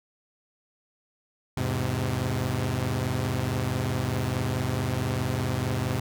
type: chord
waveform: sawtooth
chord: E augmented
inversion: none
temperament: equal with one note detuned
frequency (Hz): 82.41 / 103.83 / 128.49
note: E2 / G#2 / B#2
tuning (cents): 0 / 0 / -31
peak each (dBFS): -30 / -26 / -24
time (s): 1.57-6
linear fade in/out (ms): 5
effects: none